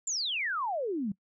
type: exponential sweep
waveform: sine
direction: down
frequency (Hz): 7430 to 185.1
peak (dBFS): -29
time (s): 0.07-1.12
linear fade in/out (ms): 5
effects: noise-tail reverb RT60 0.1 s tail -22 dB re dry